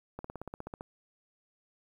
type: slowing click train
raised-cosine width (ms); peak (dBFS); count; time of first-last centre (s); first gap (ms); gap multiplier
1; -26; 11; 0.19-0.809; 54; 1.03
effects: 10-bit